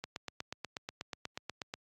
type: click train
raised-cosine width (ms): 0.2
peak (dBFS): -21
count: 15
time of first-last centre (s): 0.04-1.739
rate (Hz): 8.24
effects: high-pass 80 Hz 12 dB/octave + AAC 64 kbps